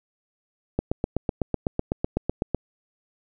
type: click train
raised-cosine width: 2 ms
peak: -9 dBFS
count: 15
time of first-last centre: 0.79-2.547 s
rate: 7.97 Hz
effects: none